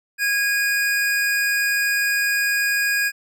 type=tone pair together; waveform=square; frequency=1644 / 2463 Hz; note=G#6 / D#7; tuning=-18 / -18 cents; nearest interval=perfect fifth; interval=700 cents; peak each=-20 / -25 dBFS; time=0.18-3.12 s; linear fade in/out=50 ms; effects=none